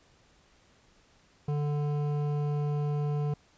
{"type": "tone with hard clipping", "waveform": "sine", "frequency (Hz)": 146.83, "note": "D3", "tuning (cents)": 0, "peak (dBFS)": -29, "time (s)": [1.48, 3.34], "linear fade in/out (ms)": 5, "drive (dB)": 12, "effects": ["pink hiss -63 dBFS RMS until 3.57 s", "resampled to 16000 Hz"]}